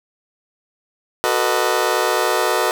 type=chord; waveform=20% pulse; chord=B dominant seventh; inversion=second; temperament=just; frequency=370.4 / 444.5 / 493.9 / 617.4 Hz; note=F#4 / A4 / B4 / D#5; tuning=+2 / +18 / 0 / -14 cents; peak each=-17 dBFS; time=1.24-2.71 s; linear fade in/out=0 ms; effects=none